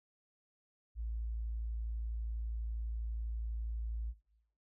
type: tone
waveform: sine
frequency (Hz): 56.1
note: A1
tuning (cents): +34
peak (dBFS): -36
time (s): 0.95-4.14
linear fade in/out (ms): 50
effects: noise-tail reverb RT60 0.8 s tail -18 dB re dry